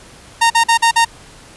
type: tone bursts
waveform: sawtooth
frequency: 923 Hz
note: A#5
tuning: 17 cents flat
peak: -5 dBFS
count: 5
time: 0.41-1.05 s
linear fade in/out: 10 ms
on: 92 ms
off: 45 ms
effects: pink hiss -41 dBFS RMS until 1.56 s + resampled to 24000 Hz